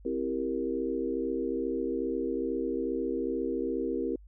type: chord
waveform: sine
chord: C dominant seventh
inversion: none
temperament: equal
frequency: 261.6 / 329.6 / 392 / 466.2 Hz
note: C4 / E4 / G4 / Bb4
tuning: 0 / 0 / 0 / 0 cents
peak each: -34 dBFS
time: 0.05-4.16 s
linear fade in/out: 5 ms
effects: added 50 Hz sine -49 dBFS peak until 4.27 s